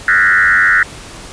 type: tone with frequency modulation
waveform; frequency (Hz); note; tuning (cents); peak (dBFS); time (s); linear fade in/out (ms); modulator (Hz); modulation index
sine; 1661.2; G#6; 0; -7; 0.08-0.83; 2; 95.1; 3
effects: pink hiss -32 dBFS RMS until 1.32 s + resampled to 22050 Hz